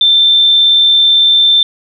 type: tone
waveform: sine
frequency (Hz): 3561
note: A7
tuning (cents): +20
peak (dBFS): -5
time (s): 0.01-1.63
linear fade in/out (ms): 2
effects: none